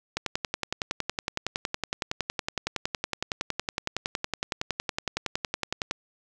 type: click train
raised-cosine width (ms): 0.2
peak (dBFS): -10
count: 63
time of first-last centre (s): 0.17-5.911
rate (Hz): 10.8
effects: none